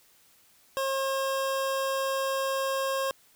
25% pulse tone, 538 Hz, C5, 48 cents sharp, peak -23 dBFS, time 0.77-3.11 s, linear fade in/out 0 ms, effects white hiss -61 dBFS RMS until 3.35 s

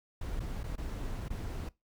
brown noise with dropouts, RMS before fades -37 dBFS, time 0.21-1.69 s, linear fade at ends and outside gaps 5 ms, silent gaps 0.396-0.402 / 0.633-0.639 / 0.757-0.779 / 1.284-1.302 s, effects noise-tail reverb RT60 0.2 s tail -21 dB re dry

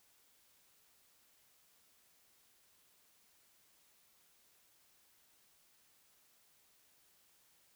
silence, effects white hiss -70 dBFS RMS until 7.75 s

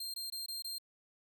sawtooth tone bursts, 4186 Hz, C8, in tune, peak -36 dBFS, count 5, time 0-0.784 s, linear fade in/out 5 ms, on 140 ms, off 21 ms, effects none

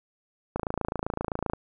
click train, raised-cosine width 1 ms, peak -14 dBFS, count 28, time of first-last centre 0.56-1.535 s, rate 27.7 Hz, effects none

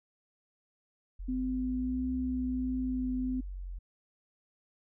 sine exponential two-way sweep, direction up then down, 43.65 to 63.8 to 43.65 Hz, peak -37 dBFS, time 1.19-3.79 s, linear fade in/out 10 ms, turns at 2.15 s
sine tone with vibrato, 255.3 Hz, C4, 42 cents flat, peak -30 dBFS, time 1.28-3.41 s, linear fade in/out 10 ms, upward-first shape triangle, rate 1.5 Hz, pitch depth 10 cents each way
effects none

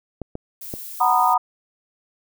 clicks, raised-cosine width 2 ms, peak -16 dBFS, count 3, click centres 0.217 / 0.354 / 0.739 s
violet noise, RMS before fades -35 dBFS, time 0.61-1.34 s, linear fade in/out 5 ms
sine chord, B major seventh, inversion second, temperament just, 740.8 / 926 / 987.8 / 1234.7 Hz, F#5 / A#5 / B5 / D#6, +2 / -12 / 0 / -14 cents, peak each -20 dBFS, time 1-1.38 s, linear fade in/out 10 ms
effects none

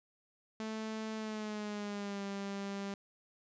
sawtooth tone with pitch glide, 219.1 to 198.61 Hz, A3 to G3, -7 to +23 cents, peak -34 dBFS, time 0.6-2.94 s, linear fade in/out 0 ms, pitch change -170 cents, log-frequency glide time 1.16-2.23 s, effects resampled to 16000 Hz

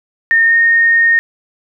sine tone with pitch glide, 1827 to 1845 Hz, A#6 to A#6, -35 to -18 cents, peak -7 dBFS, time 0.31-1.19 s, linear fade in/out 0 ms, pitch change +17 cents, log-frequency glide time 0.44-0.55 s, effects none

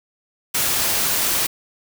white noise, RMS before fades -20 dBFS, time 0.54-1.47 s, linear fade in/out 10 ms, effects none

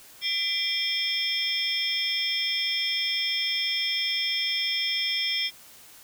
sine tone cluster, 2022 / 2359 / 3249 / 3554 / 5300 Hz, B6 / D7 / G#7 / A7 / E8, +40 / +7 / -39 / +17 / +9 cents, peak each -35 / -32 / -28 / -33 / -30 dBFS, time 0.21-5.51 s, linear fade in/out 50 ms, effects white hiss -50 dBFS RMS until 6.03 s

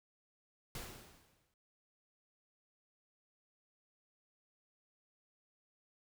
pink noise with exponential decay, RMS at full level -43 dBFS, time 0.75-1.54 s, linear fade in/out 2 ms, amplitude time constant 170 ms, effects none

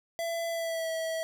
square tone with pitch glide, 670 to 649.4 Hz, E5 to E5, +28 to -26 cents, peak -31 dBFS, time 0.19-1.23 s, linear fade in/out 0 ms, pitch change -54 cents, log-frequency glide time 0.49-0.9 s, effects none

